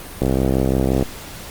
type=click train; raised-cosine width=2 ms; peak=-4 dBFS; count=54; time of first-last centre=0.22-1.025 s; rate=65.8 Hz; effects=pink hiss -35 dBFS RMS until 1.5 s + Opus 32 kbps